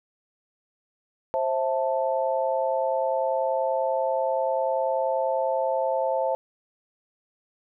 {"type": "chord", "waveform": "sine", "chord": "A minor", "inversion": "first", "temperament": "equal with one note detuned", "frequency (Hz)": [529, 659.3, 880], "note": ["C5", "E5", "A5"], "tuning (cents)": [19, 0, 0], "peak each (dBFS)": [-25, -27, -28], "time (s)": [1.34, 6.35], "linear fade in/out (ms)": 0, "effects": []}